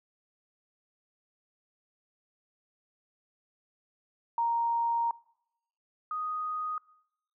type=tone pair in turn; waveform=sine; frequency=932.3 / 1244.5 Hz; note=A#5 / D#6; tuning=0 / 0 cents; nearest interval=perfect fourth; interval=500 cents; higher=second; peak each=-25 / -31 dBFS; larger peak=first; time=4.38-5.11 / 6.11-6.78 s; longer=first; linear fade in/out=2 ms; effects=noise-tail reverb RT60 0.8 s tail -23 dB re dry